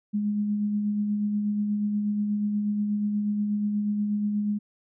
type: tone with tremolo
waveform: sine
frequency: 207.7 Hz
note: G#3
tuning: in tune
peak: -22 dBFS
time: 0.13-4.59 s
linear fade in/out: 20 ms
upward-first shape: sine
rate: 8.3 Hz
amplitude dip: 30%
effects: none